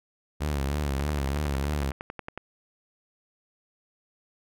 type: tone with vibrato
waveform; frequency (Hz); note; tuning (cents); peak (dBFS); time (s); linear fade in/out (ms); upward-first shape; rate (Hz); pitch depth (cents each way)
sawtooth; 71.3; C#2; +49; -22; 0.4-1.92; 20; triangle; 3.2; 110
type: click train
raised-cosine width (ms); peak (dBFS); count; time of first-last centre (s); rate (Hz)
0.5; -20; 16; 1-2.376; 10.9
effects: none